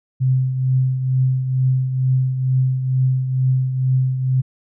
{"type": "tone with tremolo", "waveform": "sine", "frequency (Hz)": 129.9, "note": "C3", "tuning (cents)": -12, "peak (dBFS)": -12, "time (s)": [0.2, 4.42], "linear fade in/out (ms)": 20, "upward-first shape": "triangle", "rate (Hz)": 2.2, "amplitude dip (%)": 60, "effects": []}